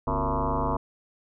sine tone with frequency modulation, 468.5 Hz, A#4, 9 cents sharp, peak -23 dBFS, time 0.07-0.77 s, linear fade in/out 5 ms, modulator 101 Hz, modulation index 6.5, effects none

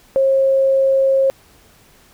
sine tone, 538 Hz, C5, 48 cents sharp, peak -11 dBFS, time 0.16-1.3 s, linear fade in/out 0 ms, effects pink hiss -50 dBFS RMS until 2.13 s

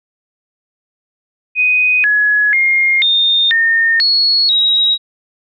sine tone with pitch steps, 2497 / 1687 / 2129 / 3647 / 1826 / 4352 / 3822 Hz, D#7 / G#6 / C7 / A#7 / A#6 / C#8 / A#7, +6 / +27 / +30 / -39 / -36 / -33 / +43 cents, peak -9 dBFS, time 1.55-4.98 s, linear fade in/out 50 ms, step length 490 ms, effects none

